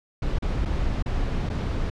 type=noise with dropouts; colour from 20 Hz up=brown; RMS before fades=-25 dBFS; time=0.22-1.9 s; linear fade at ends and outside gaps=5 ms; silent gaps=0.387-0.422 / 0.652-0.656 / 1.025-1.059 / 1.492-1.498 s; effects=low-pass 5000 Hz 12 dB/octave